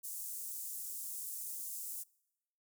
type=high-pass noise; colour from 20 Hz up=pink; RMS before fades=-43 dBFS; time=0.03-2.04 s; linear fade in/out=20 ms; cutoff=7900 Hz; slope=24 dB/octave; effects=noise-tail reverb RT60 0.9 s tail -25 dB re dry